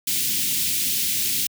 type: band-stop noise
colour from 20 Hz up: white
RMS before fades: -23 dBFS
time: 0.07-1.47 s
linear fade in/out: 5 ms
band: 300 to 2400 Hz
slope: 24 dB/octave
effects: high-pass 100 Hz 12 dB/octave